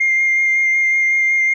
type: tone with vibrato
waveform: sine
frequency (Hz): 2113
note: C7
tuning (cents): +16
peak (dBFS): -11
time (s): 0-1.54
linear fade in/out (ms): 10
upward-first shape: sine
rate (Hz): 5.4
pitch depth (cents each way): 12
effects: tanh soft clip ceiling -9 dBFS